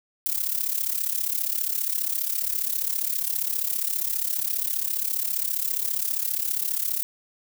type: noise with amplitude modulation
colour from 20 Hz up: violet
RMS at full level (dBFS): -23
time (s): 0.26-7.03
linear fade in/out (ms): 0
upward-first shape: sine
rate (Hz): 34.9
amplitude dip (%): 80
effects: none